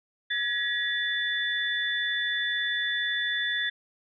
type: tone cluster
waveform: sine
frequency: 1679 / 1917 / 3496 Hz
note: G#6 / A#6 / A7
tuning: +18 / +48 / -12 cents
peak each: -30 dBFS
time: 0.3-3.7 s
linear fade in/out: 10 ms
effects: none